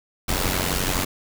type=noise with amplitude modulation; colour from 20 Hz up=pink; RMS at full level=-20 dBFS; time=0.28-1.05 s; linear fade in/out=10 ms; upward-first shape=sine; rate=91.9 Hz; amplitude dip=75%; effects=none